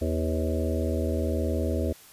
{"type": "harmonic tone with a mistuned harmonic", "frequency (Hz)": 80, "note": "D#2", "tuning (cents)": 49, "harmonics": [1, 3, 4, 5, 6, 7, 8], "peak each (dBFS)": [-27, -32, -33, -34, -35, -35, -36], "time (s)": [0.01, 1.93], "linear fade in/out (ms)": 10, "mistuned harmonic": 6, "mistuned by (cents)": 67, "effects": ["white hiss -51 dBFS RMS until 2.12 s", "resampled to 32000 Hz"]}